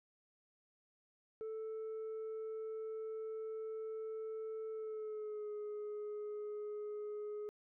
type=tone with pitch glide; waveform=sine; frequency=440 to 419.2 Hz; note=A4 to G#4; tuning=0 to +16 cents; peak=-38 dBFS; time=1.41-7.49 s; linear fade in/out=0 ms; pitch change=-84 cents; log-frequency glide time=4.71-5.51 s; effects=tanh soft clip ceiling -40 dBFS